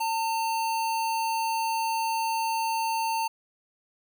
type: tone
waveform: square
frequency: 900 Hz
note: A5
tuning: 39 cents sharp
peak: -26 dBFS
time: 0-3.28 s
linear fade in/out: 10 ms
effects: none